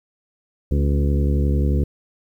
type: harmonic tone with a mistuned harmonic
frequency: 71.3 Hz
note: C#2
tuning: 49 cents sharp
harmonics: 1 / 2 / 3 / 4 / 5 / 6 / 7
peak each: -17 / -23 / -27 / -29 / -31 / -33 / -34 dBFS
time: 0.71-1.84 s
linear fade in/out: 5 ms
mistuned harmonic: 4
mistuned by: -32 cents
effects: 9-bit